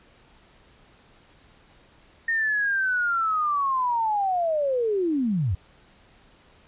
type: linear sweep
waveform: sine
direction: down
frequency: 1843 to 77.78 Hz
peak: -21 dBFS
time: 2.28-5.55 s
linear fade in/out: 5 ms
effects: pink hiss -56 dBFS RMS until 6.67 s + resampled to 8000 Hz

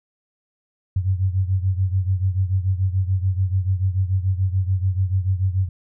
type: beating tone pair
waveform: sine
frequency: 92.5 / 99.4 Hz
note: F#2 / G2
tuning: 0 / +25 cents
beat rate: 6.9 Hz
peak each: -19 / -23 dBFS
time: 0.96-5.69 s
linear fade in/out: 5 ms
effects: none

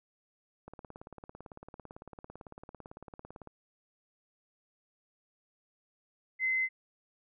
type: click train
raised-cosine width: 1 ms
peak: -32 dBFS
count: 51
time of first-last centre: 0.68-3.473 s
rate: 17.9 Hz
type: tone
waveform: sine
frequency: 2055 Hz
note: C7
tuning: 32 cents flat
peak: -27 dBFS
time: 6.39-6.69 s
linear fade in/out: 50 ms
effects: none

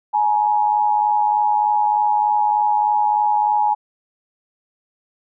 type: tone pair together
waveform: sine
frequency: 843.7 / 947 Hz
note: G#5 / A#5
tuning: +27 / +27 cents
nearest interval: major second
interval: 200 cents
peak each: -15 / -21 dBFS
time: 0.13-3.75 s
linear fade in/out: 20 ms
effects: none

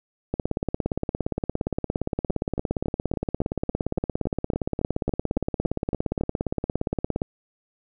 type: two click trains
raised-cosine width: 2 ms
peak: -11 / -13 dBFS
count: 120 / 15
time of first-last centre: 0.34-7.219 / 2.3-6.211 s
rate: 17.3 / 3.58 Hz
effects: none

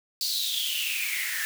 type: noise with high-pass filter sweep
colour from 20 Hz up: white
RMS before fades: -29 dBFS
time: 0.21-1.45 s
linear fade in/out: 0 ms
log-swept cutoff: 4500 to 1700 Hz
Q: 9
effects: none

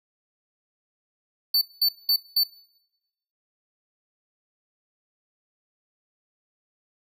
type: tone bursts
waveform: square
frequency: 4501 Hz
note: C#8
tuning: 26 cents sharp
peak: -18 dBFS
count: 4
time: 1.54-2.436 s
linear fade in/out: 5 ms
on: 74 ms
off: 200 ms
effects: noise-tail reverb RT60 1.0 s tail -25 dB re dry

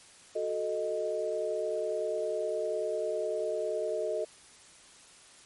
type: chord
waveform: sine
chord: D# diminished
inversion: first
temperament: equal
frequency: 370 / 440 / 622.3 Hz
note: F#4 / A4 / D#5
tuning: 0 / 0 / 0 cents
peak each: -37 / -33 / -32 dBFS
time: 0.35-4.25 s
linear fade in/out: 10 ms
effects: white hiss -55 dBFS RMS until 5.45 s + MP3 48 kbps

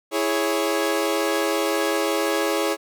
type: chord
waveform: sawtooth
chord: C# minor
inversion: first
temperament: equal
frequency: 329.6 / 415.3 / 554.4 Hz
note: E4 / G#4 / C#5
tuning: 0 / 0 / 0 cents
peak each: -21 dBFS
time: 0.11-2.77 s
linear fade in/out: 50 ms
effects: none

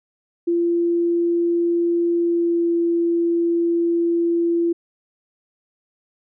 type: tone with pitch glide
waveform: sine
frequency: 342.3 to 339.5 Hz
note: F4 to F4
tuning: -35 to -49 cents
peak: -16 dBFS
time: 0.47-4.73 s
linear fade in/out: 10 ms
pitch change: -14 cents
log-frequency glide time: 2.14-2.74 s
effects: none

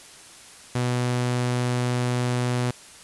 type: tone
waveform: sawtooth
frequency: 123.47 Hz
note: B2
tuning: in tune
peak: -18 dBFS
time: 0.75-2.71 s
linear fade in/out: 5 ms
effects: white hiss -46 dBFS RMS until 3.03 s + resampled to 24000 Hz

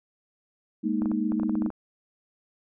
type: chord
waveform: sine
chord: Ab suspended second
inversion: none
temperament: equal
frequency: 207.7 / 233.1 / 311.1 Hz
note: Ab3 / Bb3 / Eb4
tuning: 0 / 0 / 0 cents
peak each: -28 dBFS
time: 0.83-1.7 s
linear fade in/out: 20 ms
type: clicks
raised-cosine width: 1 ms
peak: -23 dBFS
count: 11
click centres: 1.02 / 1.058 / 1.116 / 1.32 / 1.398 / 1.433 / 1.495 / 1.554 / 1.621 / 1.662 / 1.703 s
effects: none

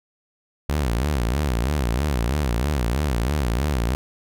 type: tone with vibrato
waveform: sawtooth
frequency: 65.41 Hz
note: C2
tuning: in tune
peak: -16 dBFS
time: 0.69-3.95 s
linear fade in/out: 0 ms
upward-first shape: sine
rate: 3.1 Hz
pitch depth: 260 cents each way
effects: none

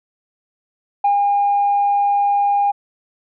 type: tone with ADSR envelope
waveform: sine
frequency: 810 Hz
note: G#5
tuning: 43 cents flat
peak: -10 dBFS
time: 1.04-2.72 s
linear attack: 7 ms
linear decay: 110 ms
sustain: -2 dB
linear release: 17 ms
effects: tanh soft clip ceiling -9 dBFS

